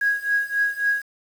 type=tone with tremolo; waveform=sine; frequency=1651 Hz; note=G#6; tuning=11 cents flat; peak=-15 dBFS; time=0.01-1.02 s; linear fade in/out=5 ms; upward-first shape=triangle; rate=3.7 Hz; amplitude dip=95%; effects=tanh soft clip ceiling -11 dBFS + 7-bit